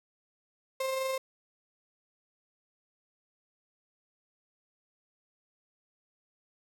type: tone with amplitude modulation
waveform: 35% pulse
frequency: 528 Hz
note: C5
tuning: 16 cents sharp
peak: -27 dBFS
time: 0.8-1.18 s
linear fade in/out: 5 ms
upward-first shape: sine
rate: 24 Hz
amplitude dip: 30%
effects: none